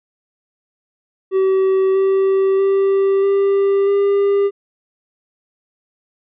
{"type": "tone with pitch steps", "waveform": "triangle", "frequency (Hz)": [382, 386.4, 390.9, 395.5, 400.1], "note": ["G4", "G4", "G4", "G4", "G4"], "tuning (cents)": [-45, -25, -5, 15, 35], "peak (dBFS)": -10, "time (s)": [1.31, 4.51], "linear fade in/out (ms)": 50, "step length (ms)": 640, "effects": ["resampled to 8000 Hz"]}